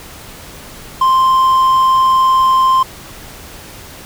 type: tone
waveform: triangle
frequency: 1046.5 Hz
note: C6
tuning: in tune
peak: -6 dBFS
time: 1.01-2.83 s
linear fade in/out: 5 ms
effects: pink hiss -34 dBFS RMS until 4.05 s